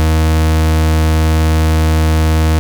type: tone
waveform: 40% pulse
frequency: 79.1 Hz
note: D#2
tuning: 29 cents sharp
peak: -8 dBFS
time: 0-2.59 s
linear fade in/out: 0 ms
effects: none